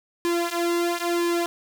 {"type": "tone with flanger", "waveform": "sawtooth", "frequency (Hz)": 344, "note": "F4", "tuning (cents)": -26, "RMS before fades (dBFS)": -24, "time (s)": [0.25, 1.46], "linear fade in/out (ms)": 0, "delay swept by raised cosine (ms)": [1.5, 4.2], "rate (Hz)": 1, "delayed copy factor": -0.9, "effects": []}